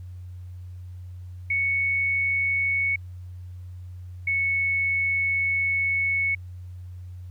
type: tone pair in turn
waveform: sine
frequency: 2217 / 2209 Hz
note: C#7 / C#7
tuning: 0 / -7 cents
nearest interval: unison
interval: 7 cents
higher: first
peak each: -21 dBFS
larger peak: neither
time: 1.5-2.96 / 4.27-6.35 s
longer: second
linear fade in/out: 5 ms
effects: added 90 Hz sine -36 dBFS peak until 7.3 s + pink hiss -65 dBFS RMS until 7.3 s